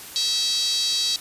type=tone with high-pass filter; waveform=5% pulse; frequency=650 Hz; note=E5; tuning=24 cents flat; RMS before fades=-23 dBFS; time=0.16-1.16 s; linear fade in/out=0 ms; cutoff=4100 Hz; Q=6.5; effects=white hiss -39 dBFS RMS until 1.2 s + resampled to 32000 Hz